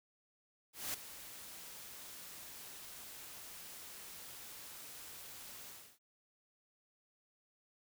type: noise with ADSR envelope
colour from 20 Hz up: white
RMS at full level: -38 dBFS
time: 0.73-5.99 s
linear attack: 210 ms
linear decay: 7 ms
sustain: -13 dB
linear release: 310 ms
effects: none